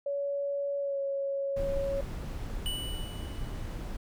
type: tone with pitch glide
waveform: sine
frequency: 564 to 553 Hz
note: C#5 to C#5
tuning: +30 to -4 cents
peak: -29 dBFS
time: 0.06-2.01 s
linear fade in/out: 5 ms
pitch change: -34 cents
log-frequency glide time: 0.8-0.99 s
type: noise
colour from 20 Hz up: brown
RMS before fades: -36 dBFS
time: 1.56-3.97 s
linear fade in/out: 10 ms
type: tone with exponential decay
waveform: square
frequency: 2960 Hz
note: F#7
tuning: in tune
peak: -32 dBFS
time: 2.66-3.86 s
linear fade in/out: 0 ms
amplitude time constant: 260 ms
effects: none